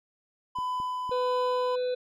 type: tone with tremolo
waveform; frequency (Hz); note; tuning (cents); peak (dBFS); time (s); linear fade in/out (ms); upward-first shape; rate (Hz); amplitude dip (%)
triangle; 1003; B5; +26; -26; 0.55-1.76; 10; sine; 1.5; 25
type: clicks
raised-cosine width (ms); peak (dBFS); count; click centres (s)
3; -32; 3; 0.587 / 0.801 / 1.094
type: harmonic tone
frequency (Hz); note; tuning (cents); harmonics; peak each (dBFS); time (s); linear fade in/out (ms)
500; B4; +21; 1 / 3 / 5 / 7 / 8; -26 / -47 / -51 / -53 / -45; 1.11-1.95; 10
effects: none